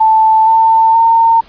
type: tone with pitch steps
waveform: sine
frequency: 880 / 895.9 / 912.1 Hz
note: A5 / A5 / A#5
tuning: 0 / +31 / -38 cents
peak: -5 dBFS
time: 0-1.41 s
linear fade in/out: 10 ms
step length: 470 ms
effects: pink hiss -42 dBFS RMS until 1.48 s + resampled to 11025 Hz